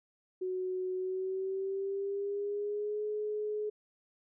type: tone with pitch glide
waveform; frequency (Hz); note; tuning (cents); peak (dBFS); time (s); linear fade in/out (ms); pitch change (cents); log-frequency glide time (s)
sine; 370 to 422.6; F#4 to G#4; 0 to +30; -32; 0.41-3.7; 10; +230; 0.95-3.04
effects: none